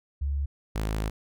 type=tone pair in turn; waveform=sine / sawtooth; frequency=70.4 / 53.38 Hz; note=C#2 / G#1; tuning=+27 / +48 cents; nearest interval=perfect fourth; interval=479 cents; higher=first; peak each=-25 / -23 dBFS; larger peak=second; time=0.21-0.46 / 0.75-1.1 s; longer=second; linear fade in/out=10 ms; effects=none